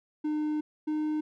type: tone pair in turn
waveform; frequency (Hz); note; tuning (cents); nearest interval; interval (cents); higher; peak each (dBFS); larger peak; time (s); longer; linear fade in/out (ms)
triangle; 303.5 / 306.1; D#4 / D#4; -43 / -28; unison; 15; second; -25; neither; 0.24-0.61 / 0.87-1.21; first; 10
effects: none